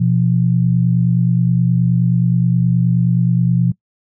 sine tone pair together, 123.47 / 172.96 Hz, B2 / F3, 0 / -16 cents, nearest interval tritone, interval 584 cents, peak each -14 dBFS, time 0-3.72 s, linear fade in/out 10 ms, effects noise-tail reverb RT60 0.1 s tail -22 dB re dry

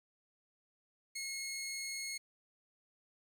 15% pulse tone, 2169 Hz, C#7, 38 cents flat, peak -33 dBFS, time 1.15-2.18 s, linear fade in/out 10 ms, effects 11-bit

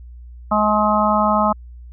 harmonic tone, 211.6 Hz, G#3, 33 cents sharp, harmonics 1 / 3 / 4 / 5 / 6, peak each -20 / -20 / -20 / -20 / -20 dBFS, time 0.51-1.53 s, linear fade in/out 10 ms, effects added 60 Hz sine -35 dBFS peak until 1.92 s

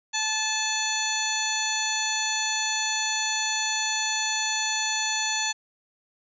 harmonic tone, 870 Hz, A5, 20 cents flat, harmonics 1 / 2 / 3 / 4 / 5 / 7 / 8, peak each -32 / -32 / -32 / -32 / -32 / -32 / -32 dBFS, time 0.13-5.53 s, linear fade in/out 20 ms, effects none

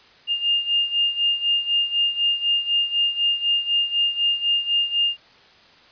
sine beating tone pair, 2816 / 2820 Hz, F7 / F7, +14 / +16 cents, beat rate 4 Hz, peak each -20 / -24 dBFS, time 0.27-5.17 s, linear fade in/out 50 ms, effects white hiss -51 dBFS RMS until 5.91 s + resampled to 11025 Hz

